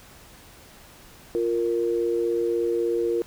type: tone pair together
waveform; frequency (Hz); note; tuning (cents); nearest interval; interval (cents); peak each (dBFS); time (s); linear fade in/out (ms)
sine; 349.2 / 465.6; F4 / A#4; 0 / -2; perfect fourth; 498; -24; 1.35-3.22; 0
effects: pink hiss -49 dBFS RMS until 3.26 s